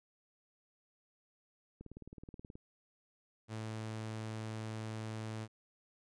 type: click train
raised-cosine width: 3 ms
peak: -36 dBFS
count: 15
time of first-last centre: 1.81-2.555 s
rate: 18.8 Hz
type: tone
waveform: sawtooth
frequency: 110 Hz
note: A2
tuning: in tune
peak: -36 dBFS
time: 3.48-5.48 s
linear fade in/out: 50 ms
effects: resampled to 22050 Hz